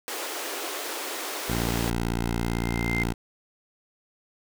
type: high-pass noise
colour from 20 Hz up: pink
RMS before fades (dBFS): -33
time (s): 0.08-1.9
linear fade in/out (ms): 0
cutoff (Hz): 300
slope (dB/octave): 48
type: tone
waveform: 10% pulse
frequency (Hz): 57.9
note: A#1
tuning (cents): -11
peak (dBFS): -17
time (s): 1.48-3.14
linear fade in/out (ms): 20
type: tone with exponential growth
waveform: sine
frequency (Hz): 2093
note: C7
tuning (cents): 0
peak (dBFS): -24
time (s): 2.15-3.03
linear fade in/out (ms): 2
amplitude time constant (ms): 190
effects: none